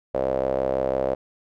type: tone with band-pass filter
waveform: sawtooth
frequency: 66 Hz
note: C2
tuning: 16 cents sharp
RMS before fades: -24 dBFS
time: 0.14-1.15 s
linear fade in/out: 10 ms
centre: 560 Hz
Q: 6
effects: none